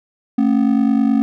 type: ring-modulated tone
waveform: triangle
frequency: 246.9 Hz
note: B3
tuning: in tune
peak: -7 dBFS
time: 0.38-1.22 s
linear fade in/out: 0 ms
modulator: 24.8 Hz
effects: none